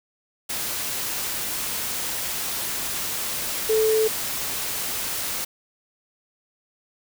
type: tone in noise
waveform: sine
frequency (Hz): 437.7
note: A4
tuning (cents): -9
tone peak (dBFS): -17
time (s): 3.69-4.08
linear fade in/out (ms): 10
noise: white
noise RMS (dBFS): -28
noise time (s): 0.49-5.45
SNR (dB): +8
effects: none